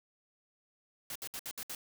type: noise bursts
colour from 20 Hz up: white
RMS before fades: -41 dBFS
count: 6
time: 1.1-1.75 s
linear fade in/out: 2 ms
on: 55 ms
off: 64 ms
effects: none